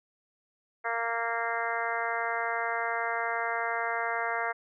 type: harmonic tone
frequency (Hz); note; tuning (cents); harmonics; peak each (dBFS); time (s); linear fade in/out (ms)
231.3; A#3; -13; 2 / 3 / 4 / 5 / 6 / 7 / 8 / 9; -38 / -34 / -36 / -37 / -36 / -36 / -38 / -38; 0.84-4.53; 20
effects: none